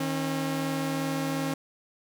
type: tone pair together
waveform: sawtooth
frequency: 156.7 / 270.7 Hz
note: D#3 / C#4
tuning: +13 / -41 cents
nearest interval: major sixth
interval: 946 cents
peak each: -28 / -25 dBFS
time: 0-1.54 s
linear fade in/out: 5 ms
effects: none